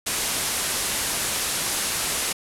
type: low-pass noise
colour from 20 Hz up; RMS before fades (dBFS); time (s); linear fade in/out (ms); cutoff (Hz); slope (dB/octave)
white; -26; 0.06-2.33; 10; 12000; 48
effects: none